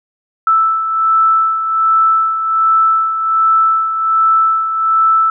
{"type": "beating tone pair", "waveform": "sine", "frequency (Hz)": [1318.5, 1319.8], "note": ["E6", "E6"], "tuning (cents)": [0, 2], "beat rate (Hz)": 1.3, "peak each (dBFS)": [-10, -18], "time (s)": [0.47, 5.3], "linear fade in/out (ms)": 2, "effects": []}